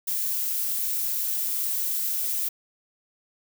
violet noise, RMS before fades -27 dBFS, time 0.07-2.49 s, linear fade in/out 10 ms, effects none

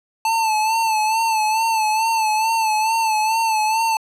square tone with vibrato, 882 Hz, A5, 4 cents sharp, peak -17 dBFS, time 0.25-3.97 s, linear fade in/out 2 ms, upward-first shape sine, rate 2.3 Hz, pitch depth 53 cents each way, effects low-pass 12000 Hz 12 dB/octave

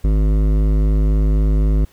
sine tone with hard clipping, 51.91 Hz, G#1, in tune, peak -14 dBFS, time 0.04-1.85 s, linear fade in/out 5 ms, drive 14 dB, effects pink hiss -53 dBFS RMS until 1.92 s

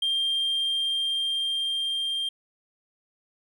triangle tone with level ramp, 3188 Hz, G7, 28 cents sharp, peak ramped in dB -20 to -24 dBFS, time 0.02-2.29 s, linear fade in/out 5 ms, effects tanh soft clip ceiling -18 dBFS

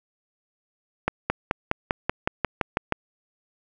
accelerating click train, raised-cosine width 0.5 ms, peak -6 dBFS, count 11, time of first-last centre 1.08-2.923 s, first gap 220 ms, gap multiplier 0.96, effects none

